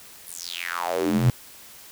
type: tone with high-pass filter sweep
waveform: square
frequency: 43.36 Hz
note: F1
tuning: 12 cents flat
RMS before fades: -25 dBFS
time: 0.27-1.3 s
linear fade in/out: 0 ms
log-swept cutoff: 11000 to 110 Hz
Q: 5.4
effects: white hiss -46 dBFS RMS until 1.91 s